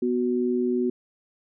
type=tone pair together; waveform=sine; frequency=246.6 / 369.1 Hz; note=B3 / F#4; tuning=-2 / -4 cents; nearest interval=perfect fifth; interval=698 cents; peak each=-24 / -24 dBFS; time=0.02-0.9 s; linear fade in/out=5 ms; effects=none